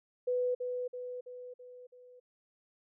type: tone with echo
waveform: sine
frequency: 496.8 Hz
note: B4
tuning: 10 cents sharp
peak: -28 dBFS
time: 0.27-0.55 s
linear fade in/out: 10 ms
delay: 330 ms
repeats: 5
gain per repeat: -5 dB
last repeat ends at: 2.2 s
effects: none